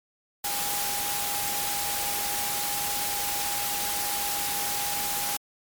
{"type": "tone in noise", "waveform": "sine", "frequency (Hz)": 816, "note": "G#5", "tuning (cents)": -31, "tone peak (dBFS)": -34, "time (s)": [0.44, 5.37], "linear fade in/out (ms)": 5, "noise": "white", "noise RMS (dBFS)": -29, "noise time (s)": [0.44, 5.37], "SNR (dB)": -8, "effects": ["MP3 96 kbps"]}